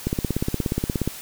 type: click train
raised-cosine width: 3 ms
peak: -9 dBFS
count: 18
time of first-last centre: 0.07-1.076 s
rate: 16.9 Hz
effects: white hiss -38 dBFS RMS until 1.21 s